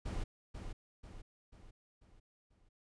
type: noise with echo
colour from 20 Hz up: brown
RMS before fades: -38 dBFS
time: 0.05-0.24 s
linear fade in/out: 10 ms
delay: 490 ms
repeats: 5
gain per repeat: -6 dB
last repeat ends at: 2.69 s
effects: resampled to 22050 Hz